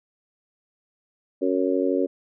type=harmonic tone; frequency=92.5 Hz; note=F#2; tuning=in tune; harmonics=3 / 4 / 5 / 6; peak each=-24 / -25 / -26 / -27 dBFS; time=1.41-2.07 s; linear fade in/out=20 ms; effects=none